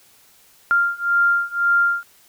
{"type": "beating tone pair", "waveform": "sine", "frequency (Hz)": [1394, 1395.9], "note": ["F6", "F6"], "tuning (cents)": [-4, -1], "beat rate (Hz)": 1.9, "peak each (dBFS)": [-19, -18], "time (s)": [0.71, 2.03], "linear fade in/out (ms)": 0, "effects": ["white hiss -53 dBFS RMS until 2.28 s"]}